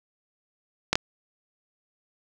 clicks, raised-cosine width 0.2 ms, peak -3 dBFS, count 2, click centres 0.93 / 0.955 s, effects none

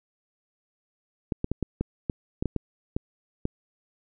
clicks, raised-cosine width 3 ms, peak -13 dBFS, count 11, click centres 1.322 / 1.444 / 1.516 / 1.627 / 1.81 / 2.098 / 2.425 / 2.457 / 2.563 / 2.965 / 3.454 s, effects none

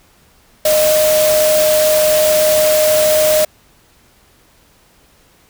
sine tone in noise, 616 Hz, D#5, 17 cents flat, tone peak -10 dBFS, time 0.65-3.45 s, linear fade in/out 5 ms, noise white, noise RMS -18 dBFS, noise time 0.65-3.45 s, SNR +5 dB, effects pink hiss -51 dBFS RMS until 5.49 s

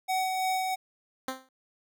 square tone with tremolo, 751 Hz, F#5, 26 cents sharp, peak -26 dBFS, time 0.08-0.76 s, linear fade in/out 20 ms, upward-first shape sine, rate 3 Hz, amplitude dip 30%
10% pulse tone with exponential decay, 261.6 Hz, C4, in tune, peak -20 dBFS, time 1.28-1.49 s, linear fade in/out 2 ms, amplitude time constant 44 ms
effects none

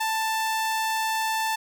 sawtooth tone, 884 Hz, A5, 8 cents sharp, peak -20 dBFS, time 0-1.56 s, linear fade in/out 10 ms, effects none

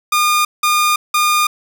sawtooth tone bursts, 1215 Hz, D#6, 42 cents flat, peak -8 dBFS, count 3, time 0.12-1.47 s, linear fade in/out 5 ms, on 330 ms, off 180 ms, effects none

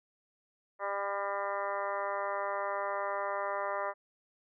harmonic tone with a mistuned harmonic, 199.7 Hz, G3, 32 cents sharp, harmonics 2 / 3 / 4 / 5 / 6 / 7 / 8 / 9 / 10, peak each -44 / -36 / -41 / -38 / -39 / -44 / -51 / -44 / -49 dBFS, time 0.79-3.94 s, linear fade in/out 50 ms, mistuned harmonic 9, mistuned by +16 cents, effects none

